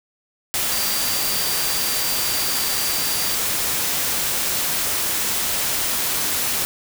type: tone in noise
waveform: sine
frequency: 4699 Hz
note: D8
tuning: in tune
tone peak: -28 dBFS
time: 0.72-3.35 s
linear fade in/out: 0 ms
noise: white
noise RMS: -22 dBFS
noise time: 0.54-6.65 s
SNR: -9 dB
effects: none